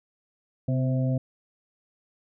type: harmonic tone with a mistuned harmonic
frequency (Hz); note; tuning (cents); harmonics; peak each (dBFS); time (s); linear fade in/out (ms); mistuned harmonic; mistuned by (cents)
130.81; C3; 0; 1 / 2 / 4 / 5; -23 / -29 / -35 / -37; 0.68-1.18; 5; 2; -40
effects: none